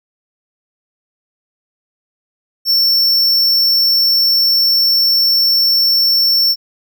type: tone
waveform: square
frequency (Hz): 5420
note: E8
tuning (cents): +47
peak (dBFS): -10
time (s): 2.65-6.56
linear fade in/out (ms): 50
effects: none